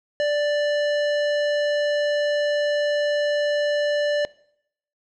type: tone with hard clipping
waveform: sine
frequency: 587.3 Hz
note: D5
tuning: in tune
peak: -21 dBFS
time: 0.2-4.25 s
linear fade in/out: 0 ms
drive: 17 dB
effects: noise-tail reverb RT60 0.7 s tail -21 dB re dry + low-pass 5000 Hz 12 dB/octave

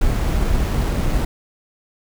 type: noise with sample-and-hold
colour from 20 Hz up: brown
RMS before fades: -18 dBFS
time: 0.01-1.25 s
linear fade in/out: 5 ms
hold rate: 8820 Hz
effects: none

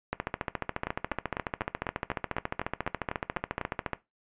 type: two click trains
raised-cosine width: 0.5 ms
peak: -14 / -15 dBFS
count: 55 / 12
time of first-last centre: 0.13-3.933 / 0.87-3.613 s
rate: 14.2 / 4.01 Hz
effects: noise-tail reverb RT60 0.2 s tail -17 dB re dry + resampled to 8000 Hz

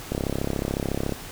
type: click train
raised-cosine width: 2 ms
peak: -12 dBFS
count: 35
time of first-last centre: 0.12-1.123 s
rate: 33.9 Hz
effects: pink hiss -39 dBFS RMS until 1.31 s

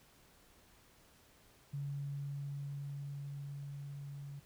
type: tone with level ramp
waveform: sine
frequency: 141.3 Hz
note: C#3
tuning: 34 cents sharp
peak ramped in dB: -37 to -44 dBFS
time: 1.73-4.4 s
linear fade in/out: 10 ms
effects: pink hiss -65 dBFS RMS until 4.45 s

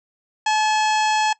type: harmonic tone with a mistuned harmonic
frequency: 860 Hz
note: A5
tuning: 40 cents flat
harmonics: 1 / 2 / 3 / 4 / 5 / 6 / 7 / 8 / 9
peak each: -18 / -24 / -28 / -30 / -32 / -34 / -35 / -36 / -37 dBFS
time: 0.46-1.33 s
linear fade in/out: 5 ms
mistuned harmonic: 4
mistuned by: -82 cents
effects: noise-tail reverb RT60 0.1 s tail -19 dB re dry

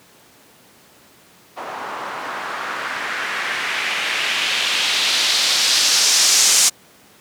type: noise with low-pass filter sweep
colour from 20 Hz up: blue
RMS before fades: -19 dBFS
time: 1.56-6.7 s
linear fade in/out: 20 ms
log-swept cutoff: 880 to 7000 Hz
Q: 1.7
effects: pink hiss -49 dBFS RMS until 7.2 s + high-pass 150 Hz 12 dB/octave

